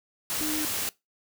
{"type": "tone in noise", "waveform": "sine", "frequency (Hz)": 306.4, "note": "D#4", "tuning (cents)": -27, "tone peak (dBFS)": -30, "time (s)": [0.41, 0.65], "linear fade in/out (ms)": 0, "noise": "white", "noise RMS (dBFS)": -30, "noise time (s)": [0.3, 0.89], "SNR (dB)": -3, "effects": ["noise-tail reverb RT60 0.2 s tail -22 dB re dry"]}